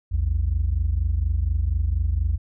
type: tone pair together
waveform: sine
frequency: 58.41 / 82.6 Hz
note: A#1 / E2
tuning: +4 / +4 cents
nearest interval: tritone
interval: 600 cents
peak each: -21 dBFS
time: 0.11-2.38 s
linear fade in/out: 20 ms
effects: tanh soft clip ceiling -14 dBFS